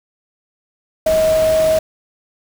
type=tone in noise; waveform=sine; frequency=634 Hz; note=D#5; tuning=32 cents sharp; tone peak=-11 dBFS; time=1.06-1.79 s; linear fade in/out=5 ms; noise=pink; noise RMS=-26 dBFS; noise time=1.06-1.79 s; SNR=+12 dB; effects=none